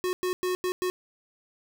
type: tone bursts at uneven times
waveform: square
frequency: 365.1 Hz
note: F#4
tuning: 23 cents flat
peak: -26 dBFS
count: 5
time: 0.04-0.13 / 0.23-0.33 / 0.43-0.55 / 0.64-0.72 / 0.82-0.9 s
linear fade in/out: 0 ms
effects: none